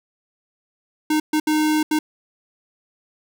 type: tone bursts at uneven times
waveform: square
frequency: 307.3 Hz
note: D#4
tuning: 21 cents flat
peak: -17 dBFS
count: 4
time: 1.1-1.2 / 1.33-1.4 / 1.47-1.83 / 1.91-1.99 s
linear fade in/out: 5 ms
effects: none